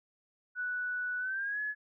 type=tone with pitch glide; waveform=sine; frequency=1480 to 1700.1 Hz; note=F#6 to G#6; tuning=0 to +40 cents; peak=-32 dBFS; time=0.55-1.75 s; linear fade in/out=50 ms; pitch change=+240 cents; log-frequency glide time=1.19-1.6 s; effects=none